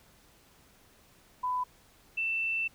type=tone pair in turn; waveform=sine; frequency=1000 / 2670 Hz; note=B5 / E7; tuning=+21 / +22 cents; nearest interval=octave + perfect fourth; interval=1701 cents; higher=second; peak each=-28 dBFS; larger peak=neither; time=1.43-1.64 / 2.17-2.68 s; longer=second; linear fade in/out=10 ms; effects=pink hiss -61 dBFS RMS until 2.74 s